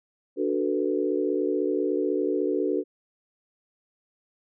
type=chord; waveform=sine; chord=B minor seventh; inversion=first; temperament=equal; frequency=293.7 / 370 / 440 / 493.9 Hz; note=D4 / F#4 / A4 / B4; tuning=0 / 0 / 0 / 0 cents; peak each=-28 / -27 / -28 / -31 dBFS; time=0.36-2.84 s; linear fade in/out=50 ms; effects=none